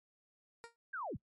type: tone with exponential decay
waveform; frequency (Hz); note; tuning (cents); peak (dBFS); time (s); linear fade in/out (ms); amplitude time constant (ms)
15% pulse; 466.2; A#4; 0; -38; 0.64-0.76; 0; 24
type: linear sweep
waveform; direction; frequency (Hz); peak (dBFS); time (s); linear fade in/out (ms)
sine; down; 1651 to 47; -38; 0.93-1.17; 10
effects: noise-tail reverb RT60 0.1 s tail -24 dB re dry + MP3 48 kbps